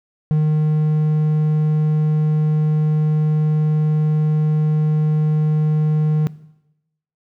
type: tone with hard clipping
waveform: triangle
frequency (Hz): 153.4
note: D#3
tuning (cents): -24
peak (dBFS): -14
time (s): 0.31-6.27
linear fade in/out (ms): 0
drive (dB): 6
effects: noise-tail reverb RT60 0.9 s tail -19 dB re dry